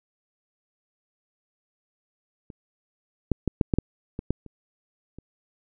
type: clicks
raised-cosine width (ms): 3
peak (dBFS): -28 / -8 / -10 / -6 / -8 / -8 / -18 / -10 / -29 / -28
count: 10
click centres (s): 2.502 / 3.317 / 3.477 / 3.612 / 3.738 / 3.786 / 4.191 / 4.306 / 4.463 / 5.186
effects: none